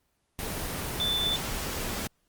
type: tone in noise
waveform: sine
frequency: 3519 Hz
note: A7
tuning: in tune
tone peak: -25 dBFS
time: 1-1.36 s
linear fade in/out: 0 ms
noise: pink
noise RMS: -33 dBFS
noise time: 0.39-2.07 s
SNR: +5 dB
effects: pink hiss -73 dBFS RMS until 2.28 s + Opus 24 kbps